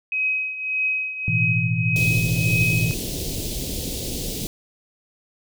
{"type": "tone with tremolo", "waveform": "sine", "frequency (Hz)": 2534, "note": "D#7", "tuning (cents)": 31, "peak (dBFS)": -18, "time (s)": [0.12, 2.94], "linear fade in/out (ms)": 2, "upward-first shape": "triangle", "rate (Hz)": 1.7, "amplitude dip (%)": 75}
{"type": "chord", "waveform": "sine", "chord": "A suspended second", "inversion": "none", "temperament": "equal", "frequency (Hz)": [110, 123.47, 164.81], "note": ["A2", "B2", "E3"], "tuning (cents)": [0, 0, 0], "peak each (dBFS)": -24, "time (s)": [1.28, 2.91], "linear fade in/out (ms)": 0}
{"type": "band-stop noise", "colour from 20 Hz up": "pink", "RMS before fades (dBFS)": -28, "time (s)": [1.96, 4.47], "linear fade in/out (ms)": 0, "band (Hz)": [520, 3200], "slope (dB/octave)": 24}
{"effects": []}